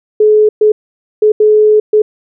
sine tone bursts at uneven times, 426.5 Hz, G#4, 46 cents sharp, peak -4 dBFS, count 5, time 0.2-0.49 / 0.61-0.72 / 1.22-1.32 / 1.4-1.8 / 1.93-2.02 s, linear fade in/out 5 ms, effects none

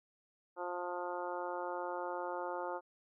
harmonic tone, 177.2 Hz, F3, 25 cents sharp, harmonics 2 / 3 / 4 / 5 / 6 / 7 / 8, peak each -44 / -42 / -46 / -42 / -49 / -47 / -50 dBFS, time 0.56-2.81 s, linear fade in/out 50 ms, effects none

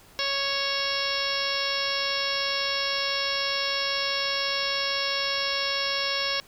harmonic tone with a mistuned harmonic, 554 Hz, C#5, 1 cent flat, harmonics 1 / 2 / 3 / 4 / 5 / 6 / 7 / 8 / 9 / 10, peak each -34 / -34 / -34 / -34 / -34 / -34 / -34 / -34 / -34 / -34 dBFS, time 0.19-6.4 s, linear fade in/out 0 ms, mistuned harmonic 9, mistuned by +64 cents, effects pink hiss -53 dBFS RMS until 6.47 s

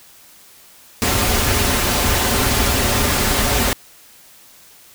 pink noise with comb filter, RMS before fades -17 dBFS, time 1.02-3.73 s, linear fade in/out 0 ms, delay 6.2 ms, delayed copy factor -0.55, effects white hiss -46 dBFS RMS until 4.94 s

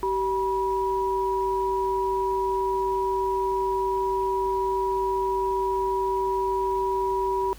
sine tone pair together, 384.9 / 970 Hz, G4 / B5, -32 / -31 cents, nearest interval octave + major third, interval 1601 cents, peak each -25 dBFS, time 0.03-7.53 s, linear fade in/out 0 ms, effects added 50 Hz sine -42 dBFS peak until 7.58 s + pink hiss -49 dBFS RMS until 7.58 s

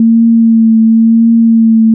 sine tone with vibrato, 226.4 Hz, A3, 50 cents sharp, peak -3 dBFS, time 0-1.94 s, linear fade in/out 2 ms, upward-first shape triangle, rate 0.95 Hz, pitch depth 28 cents each way, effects none

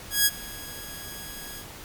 5% pulse tone with ADSR envelope, 1655 Hz, G#6, 6 cents flat, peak -5 dBFS, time 0.1-1.66 s, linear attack 160 ms, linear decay 38 ms, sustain -22 dB, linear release 78 ms, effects pink hiss -42 dBFS RMS until 1.84 s + MP3 96 kbps

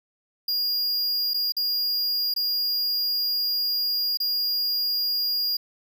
square tone with dropouts, 4838 Hz, D#8, 49 cents flat, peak -23 dBFS, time 0.48-5.57 s, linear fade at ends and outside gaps 5 ms, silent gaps 1.336-1.342 / 1.522-1.566 / 2.34-2.362 / 4.173-4.201 s, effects none

